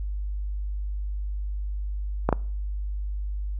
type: clicks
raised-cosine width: 1 ms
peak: -6 dBFS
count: 2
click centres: 2.29 / 2.327 s
effects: noise-tail reverb RT60 0.5 s tail -25 dB re dry + added 50 Hz sine -27 dBFS peak until 3.59 s